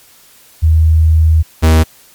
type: tone pair in turn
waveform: sine / 45% pulse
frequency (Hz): 79.7 / 79.7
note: D#2 / D#2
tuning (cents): +42 / +42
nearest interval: unison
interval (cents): 0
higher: neither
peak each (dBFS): -5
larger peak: neither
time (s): 0.62-1.43 / 1.62-1.84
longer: first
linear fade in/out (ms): 20
effects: white hiss -44 dBFS RMS until 2.14 s + MP3 96 kbps